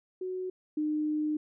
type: tone pair in turn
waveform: sine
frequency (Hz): 370 / 304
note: F#4 / D#4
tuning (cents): 0 / -40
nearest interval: minor third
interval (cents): 340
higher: first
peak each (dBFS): -32 / -27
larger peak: second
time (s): 0.21-0.5 / 0.77-1.37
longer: second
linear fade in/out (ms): 5
effects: none